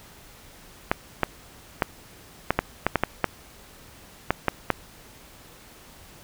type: clicks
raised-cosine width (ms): 0.5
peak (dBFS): -4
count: 12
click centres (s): 0.915 / 1.233 / 1.822 / 2.506 / 2.59 / 2.866 / 2.957 / 3.036 / 3.243 / 4.306 / 4.483 / 4.703
effects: pink hiss -49 dBFS RMS until 6.23 s